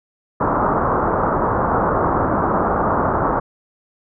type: low-pass noise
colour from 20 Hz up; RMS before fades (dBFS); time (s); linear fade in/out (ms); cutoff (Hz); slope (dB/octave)
white; -18; 0.4-3.4; 10; 1300; 48
effects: none